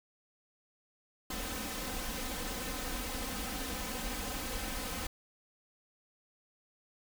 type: noise with comb filter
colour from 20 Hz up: pink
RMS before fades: -38 dBFS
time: 1.3-5.07 s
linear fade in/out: 5 ms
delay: 3.9 ms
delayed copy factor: +0.95
effects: none